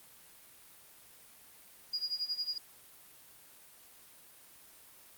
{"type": "tone with tremolo", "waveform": "sine", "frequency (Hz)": 4871, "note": "D#8", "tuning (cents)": -38, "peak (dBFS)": -30, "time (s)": [1.93, 2.58], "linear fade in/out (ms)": 5, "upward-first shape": "sine", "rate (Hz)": 11, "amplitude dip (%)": 85, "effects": ["white hiss -57 dBFS RMS until 5.17 s", "Opus 32 kbps"]}